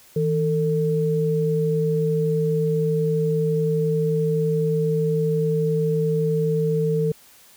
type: tone pair together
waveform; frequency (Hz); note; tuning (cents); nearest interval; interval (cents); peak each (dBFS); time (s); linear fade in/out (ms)
sine; 159.99 / 448.1; D#3 / A4; +49 / +32; octave + tritone; 1783; -21; 0.16-7.12; 5
effects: white hiss -51 dBFS RMS until 7.56 s